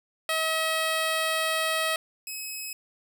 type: tone pair in turn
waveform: 10% pulse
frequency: 640 / 2560 Hz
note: D#5 / D#7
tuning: +49 / +49 cents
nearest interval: 2 octaves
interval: 2400 cents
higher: second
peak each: -16 / -25 dBFS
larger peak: first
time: 0.29-1.96 / 2.27-2.73 s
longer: first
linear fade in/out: 2 ms
effects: none